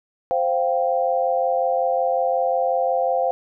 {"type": "chord", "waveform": "sine", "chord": "C suspended fourth", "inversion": "none", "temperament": "equal", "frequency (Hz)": [523.3, 698.5, 784], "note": ["C5", "F5", "G5"], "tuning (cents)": [0, 0, 0], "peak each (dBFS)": [-21, -22, -24], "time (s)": [0.31, 3.31], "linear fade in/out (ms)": 0, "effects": []}